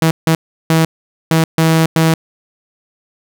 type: tone bursts at uneven times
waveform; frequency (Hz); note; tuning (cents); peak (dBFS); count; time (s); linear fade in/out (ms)
sawtooth; 161.7; E3; -33; -5; 6; 0.02-0.11 / 0.27-0.35 / 0.7-0.85 / 1.31-1.44 / 1.58-1.86 / 1.96-2.14; 2
effects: none